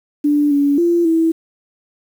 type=tone with pitch steps; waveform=sine; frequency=293 / 284.6 / 343 / 326.5 Hz; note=D4 / C#4 / F4 / E4; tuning=-4 / +46 / -31 / -17 cents; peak=-11 dBFS; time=0.24-1.32 s; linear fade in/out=10 ms; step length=270 ms; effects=7-bit